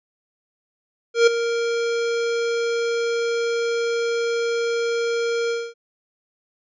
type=tone with ADSR envelope; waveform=square; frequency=466.2 Hz; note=A#4; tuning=in tune; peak=-10 dBFS; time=1.14-5.74 s; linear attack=130 ms; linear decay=10 ms; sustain=-11 dB; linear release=240 ms; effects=resampled to 16000 Hz